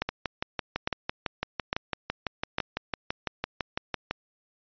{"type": "two click trains", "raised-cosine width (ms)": 0.3, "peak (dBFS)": [-12, -10], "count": [25, 4], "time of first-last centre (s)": [[0.09, 4.11], [0.02, 2.584]], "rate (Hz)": [5.97, 1.17], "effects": ["resampled to 11025 Hz"]}